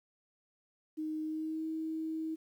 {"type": "tone with pitch glide", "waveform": "sine", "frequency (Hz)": [311.1, 318.7], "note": ["D#4", "D#4"], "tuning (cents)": [0, 42], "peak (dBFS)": -34, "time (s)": [0.97, 2.36], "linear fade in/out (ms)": 20, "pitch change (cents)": 42, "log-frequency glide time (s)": [1.21, 1.66], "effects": ["11-bit"]}